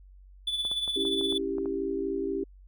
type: tone with tremolo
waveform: triangle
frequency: 3469 Hz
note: A7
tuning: 25 cents flat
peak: -24 dBFS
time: 0.47-1.38 s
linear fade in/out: 5 ms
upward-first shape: sine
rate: 17 Hz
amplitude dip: 55%
type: clicks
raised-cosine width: 1 ms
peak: -29 dBFS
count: 8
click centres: 0.651 / 0.715 / 0.878 / 1.052 / 1.212 / 1.325 / 1.583 / 1.658 s
type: chord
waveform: sine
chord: C# diminished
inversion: none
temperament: equal with one note detuned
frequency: 277.2 / 329.6 / 393.6 Hz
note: C#4 / E4 / G4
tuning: 0 / 0 / +7 cents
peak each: -34 / -34 / -30 dBFS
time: 0.96-2.44 s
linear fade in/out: 5 ms
effects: added 47 Hz sine -49 dBFS peak until 2.67 s